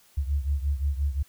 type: beating tone pair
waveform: sine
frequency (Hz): 69.3 / 75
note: C#2 / D2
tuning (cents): 0 / +37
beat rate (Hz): 5.7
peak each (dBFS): -25 / -29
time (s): 0.17-1.23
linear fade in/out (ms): 10
effects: white hiss -59 dBFS RMS until 1.28 s